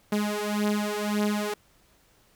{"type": "beating tone pair", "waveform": "sawtooth", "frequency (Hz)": [207.7, 209.5], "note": ["G#3", "G#3"], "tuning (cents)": [0, 15], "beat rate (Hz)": 1.8, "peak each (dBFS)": -24, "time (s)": [0.12, 1.54], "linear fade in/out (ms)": 5, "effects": ["pink hiss -62 dBFS RMS until 2.35 s"]}